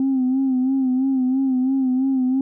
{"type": "tone with vibrato", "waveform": "sine", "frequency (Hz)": 261.6, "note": "C4", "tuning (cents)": 0, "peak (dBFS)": -15, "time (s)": [0, 2.41], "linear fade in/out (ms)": 2, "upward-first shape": "sine", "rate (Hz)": 3, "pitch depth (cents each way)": 57, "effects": ["tanh soft clip ceiling -13 dBFS"]}